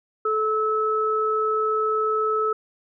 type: tone pair together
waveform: sine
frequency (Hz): 434.1 / 1300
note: A4 / E6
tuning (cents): -23 / -24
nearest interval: octave + perfect fifth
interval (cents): 1899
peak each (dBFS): -23 / -22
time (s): 0.25-2.53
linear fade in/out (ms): 5
effects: none